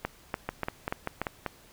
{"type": "two click trains", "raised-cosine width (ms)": 0.5, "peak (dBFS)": [-15, -14], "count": [6, 5], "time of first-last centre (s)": [[0.49, 1.463], [0.05, 1.216]], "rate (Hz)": [5.14, 3.43], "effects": ["pink hiss -56 dBFS RMS until 1.72 s"]}